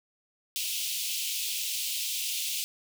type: high-pass noise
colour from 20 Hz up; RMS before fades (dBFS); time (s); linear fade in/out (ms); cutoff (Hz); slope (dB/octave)
pink; -32; 0.56-2.64; 0; 2600; 48
effects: none